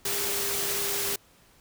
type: tone in noise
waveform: sine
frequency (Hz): 402.3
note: G4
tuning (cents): +45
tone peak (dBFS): -36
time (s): 0.05-1.16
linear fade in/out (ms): 5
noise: white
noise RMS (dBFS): -29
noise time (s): 0.05-1.16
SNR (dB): -10
effects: pink hiss -59 dBFS RMS until 1.6 s